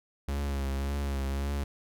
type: tone with vibrato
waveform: 45% pulse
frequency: 69.3 Hz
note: C#2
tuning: in tune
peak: -29 dBFS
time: 0.28-1.64 s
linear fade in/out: 5 ms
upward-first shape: triangle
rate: 1.8 Hz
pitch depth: 47 cents each way
effects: none